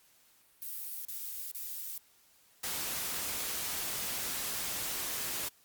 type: noise bursts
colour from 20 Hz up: violet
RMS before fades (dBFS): -40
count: 3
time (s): 0.62-1.978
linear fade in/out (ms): 0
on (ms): 430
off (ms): 34
type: noise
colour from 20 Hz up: white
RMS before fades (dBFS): -36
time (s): 2.63-5.49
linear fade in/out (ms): 10
effects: white hiss -65 dBFS RMS until 5.64 s + Opus 48 kbps